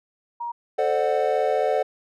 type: tone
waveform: sine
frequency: 946 Hz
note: A#5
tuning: 25 cents sharp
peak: -27 dBFS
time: 0.4-0.52 s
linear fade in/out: 10 ms
type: chord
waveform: triangle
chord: D dominant seventh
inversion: second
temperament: equal with one note detuned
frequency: 440 / 523.3 / 598.3 / 740 Hz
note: A4 / C5 / D5 / F#5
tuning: 0 / 0 / +32 / 0 cents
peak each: -23 dBFS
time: 0.78-1.83 s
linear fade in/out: 10 ms
effects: none